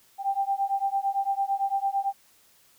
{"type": "beating tone pair", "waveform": "sine", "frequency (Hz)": [784, 792.9], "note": ["G5", "G5"], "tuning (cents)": [0, 20], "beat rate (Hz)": 8.9, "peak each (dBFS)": -27, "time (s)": [0.18, 2.13], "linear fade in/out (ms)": 50, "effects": ["white hiss -60 dBFS RMS until 2.78 s"]}